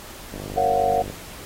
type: click train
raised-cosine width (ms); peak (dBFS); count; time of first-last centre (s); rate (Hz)
2; -21; 39; 0.34-1.1; 50
type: chord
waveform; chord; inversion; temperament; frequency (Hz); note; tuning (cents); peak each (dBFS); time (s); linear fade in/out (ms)
sine; Gb major seventh; first; just; 462.5 / 555 / 693.7 / 740; Bb4 / Db5 / F5 / Gb5; -14 / +2 / -12 / 0; -25 / -25 / -22 / -21; 0.56-1.03; 20
effects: pink hiss -40 dBFS RMS until 1.45 s + AAC 48 kbps